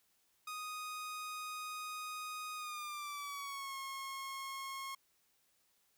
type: tone with pitch glide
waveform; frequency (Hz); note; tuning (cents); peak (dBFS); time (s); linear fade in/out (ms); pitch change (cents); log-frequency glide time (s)
sawtooth; 1244.5 to 1083.4; D#6 to C#6; 0 to -40; -38; 0.47-4.95; 5; -240; 2.55-3.76
effects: white hiss -75 dBFS RMS until 5.97 s